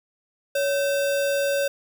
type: tone with sample-and-hold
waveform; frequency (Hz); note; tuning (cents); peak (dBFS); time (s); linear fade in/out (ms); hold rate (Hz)
sine; 561; C#5; +21; -20; 0.55-1.68; 5; 2100
effects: none